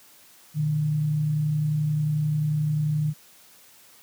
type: tone pair together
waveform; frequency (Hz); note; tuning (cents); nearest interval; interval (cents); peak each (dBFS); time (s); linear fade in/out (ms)
sine; 120.4 / 151.79; B2 / D#3; -44 / -43; major third; 401; -33 / -21; 0.54-3.14; 50
effects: white hiss -53 dBFS RMS until 4.02 s + high-pass 80 Hz 12 dB/octave